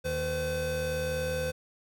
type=tone cluster; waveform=square; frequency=79.2 / 156.4 / 510 Hz; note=D#2 / D#3 / C5; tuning=+31 / +9 / -44 cents; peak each=-38 / -38 / -31 dBFS; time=0.04-1.52 s; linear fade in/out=20 ms; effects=none